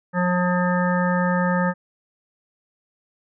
harmonic tone, 179 Hz, F3, 43 cents sharp, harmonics 1 / 3 / 5 / 7 / 9 / 10, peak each -20 / -25 / -27 / -28 / -30 / -30 dBFS, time 0.13-1.74 s, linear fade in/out 50 ms, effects none

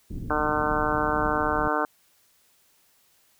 pink low-pass noise, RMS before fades -34 dBFS, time 0.1-1.68 s, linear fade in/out 5 ms, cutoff 290 Hz, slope 24 dB/octave
harmonic tone, 151.1 Hz, D3, 50 cents sharp, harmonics 2 / 3 / 4 / 5 / 6 / 7 / 8 / 9 / 10, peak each -31 / -31 / -31 / -31 / -31 / -31 / -31 / -31 / -31 dBFS, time 0.3-1.85 s, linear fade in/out 2 ms
effects white hiss -63 dBFS RMS until 3.39 s

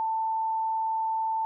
sine tone, 889 Hz, A5, 18 cents sharp, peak -25 dBFS, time 0-1.45 s, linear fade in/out 0 ms, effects none

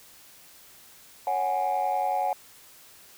sine chord, C# suspended fourth, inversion none, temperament equal, 554.4 / 740 / 830.6 Hz, C#5 / F#5 / G#5, 0 / 0 / 0 cents, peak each -31 / -25 / -26 dBFS, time 1.27-2.33 s, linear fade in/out 2 ms, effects tanh soft clip ceiling -19 dBFS + white hiss -52 dBFS RMS until 3.17 s

